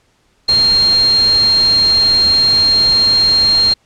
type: tone in noise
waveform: sine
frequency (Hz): 4200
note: C8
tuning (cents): +6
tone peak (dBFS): -8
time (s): 0.48-3.74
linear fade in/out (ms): 10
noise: pink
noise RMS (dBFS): -25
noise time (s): 0.48-3.74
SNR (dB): +14
effects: pink hiss -57 dBFS RMS until 3.85 s + low-pass 8000 Hz 12 dB/octave